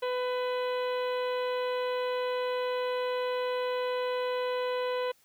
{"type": "harmonic tone with a mistuned harmonic", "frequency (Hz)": 500, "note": "B4", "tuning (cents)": 21, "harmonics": [1, 2, 3, 4, 5, 6, 7, 8], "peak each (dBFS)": [-29, -36, -43, -45, -46, -47, -50, -48], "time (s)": [0.02, 5.12], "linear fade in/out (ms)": 10, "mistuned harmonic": 7, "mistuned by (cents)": -64, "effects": ["white hiss -65 dBFS RMS until 5.24 s"]}